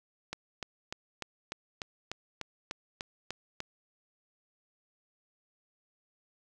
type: click train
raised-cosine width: 0.2 ms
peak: -19 dBFS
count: 12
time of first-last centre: 0.33-3.604 s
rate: 3.36 Hz
effects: none